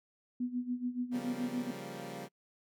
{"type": "tone with tremolo", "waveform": "sine", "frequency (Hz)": 246.9, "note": "B3", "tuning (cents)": 0, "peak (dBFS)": -30, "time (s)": [0.4, 1.71], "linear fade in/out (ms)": 5, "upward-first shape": "sine", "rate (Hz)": 7, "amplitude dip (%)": 80}
{"type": "chord", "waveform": "15% pulse", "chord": "G half-diminished seventh", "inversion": "second", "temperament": "equal", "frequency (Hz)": [138.59, 174.61, 196, 233.1], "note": ["Db3", "F3", "G3", "Bb3"], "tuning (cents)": [0, 0, 0, 0], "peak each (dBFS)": [-41, -41, -40, -41], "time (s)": [1.11, 2.29], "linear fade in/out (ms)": 50}
{"effects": ["noise-tail reverb RT60 0.1 s tail -26 dB re dry"]}